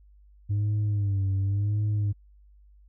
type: tone with vibrato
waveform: sine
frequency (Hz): 101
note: G#2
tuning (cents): -48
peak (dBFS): -20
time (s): 0.49-2.13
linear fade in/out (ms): 20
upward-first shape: sine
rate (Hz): 0.92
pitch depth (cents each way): 76
effects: tanh soft clip ceiling -22 dBFS + added 50 Hz sine -52 dBFS peak until 2.88 s